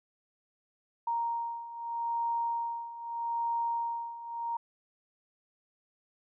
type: beating tone pair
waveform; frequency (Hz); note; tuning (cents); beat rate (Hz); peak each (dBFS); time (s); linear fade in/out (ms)
sine; 932.3 / 933.1; A#5 / A#5; 0 / +1; 0.8; -36 / -32; 1.07-4.57; 5
effects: none